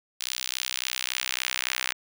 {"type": "tone with high-pass filter sweep", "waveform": "sawtooth", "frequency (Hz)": 63.6, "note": "C2", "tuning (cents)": -48, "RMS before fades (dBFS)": -31, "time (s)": [0.2, 1.93], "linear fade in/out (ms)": 10, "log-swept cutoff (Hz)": [3800, 2000], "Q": 1.2, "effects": []}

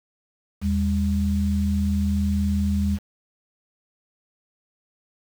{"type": "tone pair together", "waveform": "sine", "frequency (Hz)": [79.7, 200.8], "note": ["D#2", "G3"], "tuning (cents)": [42, 42], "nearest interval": "octave + major third", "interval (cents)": 1600, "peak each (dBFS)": -22, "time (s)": [0.61, 2.99], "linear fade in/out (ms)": 50, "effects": ["7-bit"]}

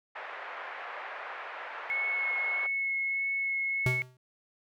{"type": "band-pass noise", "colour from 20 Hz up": "white", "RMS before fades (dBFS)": -41, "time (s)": [0.15, 2.67], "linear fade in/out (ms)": 10, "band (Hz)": [540, 2000], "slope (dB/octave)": 24}
{"type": "tone with vibrato", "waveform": "sine", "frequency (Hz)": 2189, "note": "C#7", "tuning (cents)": -22, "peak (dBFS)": -28, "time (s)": [1.9, 4.02], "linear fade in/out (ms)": 0, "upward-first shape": "sine", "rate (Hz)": 1.6, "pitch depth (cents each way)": 10}
{"type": "tone with exponential decay", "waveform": "square", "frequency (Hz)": 127.1, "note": "C3", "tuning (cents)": -50, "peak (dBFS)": -24, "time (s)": [3.86, 4.17], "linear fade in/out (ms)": 2, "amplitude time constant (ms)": 66}
{"effects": []}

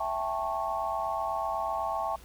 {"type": "chord", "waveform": "sine", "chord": "A dominant seventh", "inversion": "second", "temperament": "just", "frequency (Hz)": [660, 792, 880, 1100], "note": ["E5", "G5", "A5", "C#6"], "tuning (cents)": [2, 18, 0, -14], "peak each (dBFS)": -34, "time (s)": [0, 2.16], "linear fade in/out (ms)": 5, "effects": ["added 60 Hz sine -52 dBFS peak until 2.24 s", "pink hiss -54 dBFS RMS until 2.24 s"]}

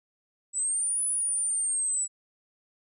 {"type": "linear two-way sweep", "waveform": "sine", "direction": "up then down", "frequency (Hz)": [7820, 9970, 7820], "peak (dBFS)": -25, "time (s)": [0.53, 2.08], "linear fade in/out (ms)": 50, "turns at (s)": 1.04, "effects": []}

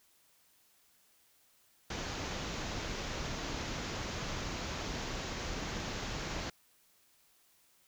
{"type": "low-pass noise", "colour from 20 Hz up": "pink", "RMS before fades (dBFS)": -39, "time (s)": [1.9, 6.5], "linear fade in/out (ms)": 5, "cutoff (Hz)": 7000, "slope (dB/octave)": 96, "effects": ["white hiss -68 dBFS RMS until 7.87 s"]}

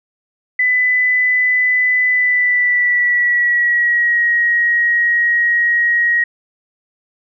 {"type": "tone with pitch glide", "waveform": "sine", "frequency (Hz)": [2000, 1891], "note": ["B6", "A#6"], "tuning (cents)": [21, 24], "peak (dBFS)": -11, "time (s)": [0.59, 6.24], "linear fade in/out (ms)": 5, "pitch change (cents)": -97, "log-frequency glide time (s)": [2.1, 4.24], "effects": []}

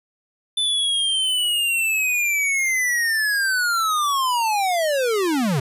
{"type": "linear sweep", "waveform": "square", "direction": "down", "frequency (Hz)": [3526, 123.2], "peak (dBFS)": -19, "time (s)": [0.57, 5.6], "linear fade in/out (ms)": 5, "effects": ["resampled to 32000 Hz"]}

